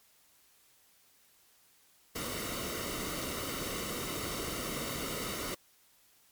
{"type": "noise with comb filter", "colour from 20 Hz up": "pink", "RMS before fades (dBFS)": -37, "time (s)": [2.15, 5.55], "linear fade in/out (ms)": 10, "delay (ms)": 1.2, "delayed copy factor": -0.65, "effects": ["white hiss -65 dBFS RMS until 6.31 s", "MP3 96 kbps"]}